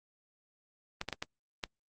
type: clicks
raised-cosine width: 0.2 ms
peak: -17 dBFS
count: 5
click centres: 1.014 / 1.087 / 1.127 / 1.225 / 1.638 s
effects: Opus 32 kbps